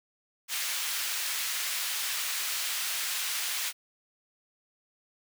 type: high-pass noise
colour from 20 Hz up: pink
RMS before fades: -32 dBFS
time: 0.48-3.73 s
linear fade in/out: 50 ms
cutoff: 2000 Hz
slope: 12 dB/octave
effects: none